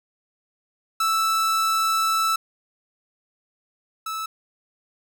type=tone pair in turn; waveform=45% pulse; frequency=1318.5 / 1308.6 Hz; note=E6 / E6; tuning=0 / -13 cents; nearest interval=unison; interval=13 cents; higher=first; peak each=-19 / -27 dBFS; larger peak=first; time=1-2.36 / 4.06-4.26 s; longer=first; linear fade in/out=5 ms; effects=none